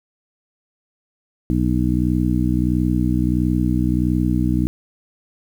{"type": "harmonic tone", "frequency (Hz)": 61.5, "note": "B1", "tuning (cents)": -7, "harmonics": [1, 2, 3, 4, 5], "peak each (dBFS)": [-22, -22, -22, -22, -22], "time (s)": [1.5, 4.67], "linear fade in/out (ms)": 0, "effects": ["8-bit"]}